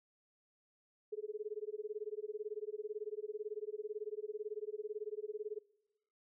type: tone with tremolo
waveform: sine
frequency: 425.1 Hz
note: G#4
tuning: 40 cents sharp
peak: -36 dBFS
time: 1.12-5.59 s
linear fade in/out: 10 ms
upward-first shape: sine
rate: 18 Hz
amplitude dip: 100%
effects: noise-tail reverb RT60 1.0 s tail -24 dB re dry